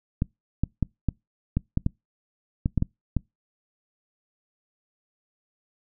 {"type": "clicks", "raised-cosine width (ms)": 5, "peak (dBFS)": -10, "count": 11, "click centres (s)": [0.221, 0.636, 0.827, 1.087, 1.57, 1.774, 1.864, 2.659, 2.777, 2.824, 3.167], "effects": ["noise-tail reverb RT60 0.2 s tail -26 dB re dry"]}